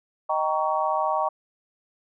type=chord; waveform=sine; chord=Eb dominant seventh; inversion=none; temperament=just; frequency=622.3 / 777.8 / 933.4 / 1120.1 Hz; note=Eb5 / G5 / Bb5 / Db6; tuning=0 / -14 / +2 / +18 cents; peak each=-27 dBFS; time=0.29-1.29 s; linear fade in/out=10 ms; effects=none